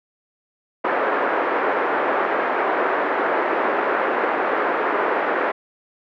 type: band-pass noise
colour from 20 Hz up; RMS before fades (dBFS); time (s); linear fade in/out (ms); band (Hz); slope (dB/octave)
pink; -21; 0.84-5.52; 10; 360 to 1800; 24
effects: none